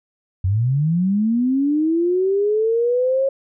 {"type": "linear sweep", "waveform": "sine", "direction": "up", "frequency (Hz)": [88.2, 547], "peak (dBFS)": -15, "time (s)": [0.44, 3.29], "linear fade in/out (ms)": 5, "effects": []}